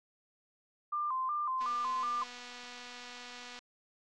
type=tone with vibrato; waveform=sine; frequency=1114 Hz; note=C#6; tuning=8 cents sharp; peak=-31 dBFS; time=0.92-2.24 s; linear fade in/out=10 ms; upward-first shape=square; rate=2.7 Hz; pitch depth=120 cents each way
type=click train; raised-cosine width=0.2 ms; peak=-32 dBFS; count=486; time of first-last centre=1.61-3.59 s; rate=245 Hz
effects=AAC 32 kbps